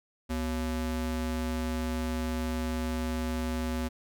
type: ring-modulated tone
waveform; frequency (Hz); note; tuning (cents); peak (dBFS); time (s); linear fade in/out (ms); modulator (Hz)
square; 155.56; D#3; 0; -27; 0.29-3.89; 20; 87.8
effects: none